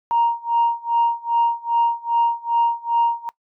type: tone with tremolo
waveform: sine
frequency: 935 Hz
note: A#5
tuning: 5 cents sharp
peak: -12 dBFS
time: 0.11-3.29 s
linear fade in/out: 0 ms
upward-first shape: sine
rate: 2.5 Hz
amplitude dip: 95%
effects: noise-tail reverb RT60 0.1 s tail -22 dB re dry + tanh soft clip ceiling -10 dBFS